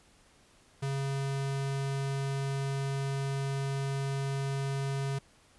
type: tone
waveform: square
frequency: 137.3 Hz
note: C#3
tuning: 16 cents flat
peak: -31 dBFS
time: 0.82-5.19 s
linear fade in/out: 10 ms
effects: pink hiss -62 dBFS RMS until 5.58 s + resampled to 24000 Hz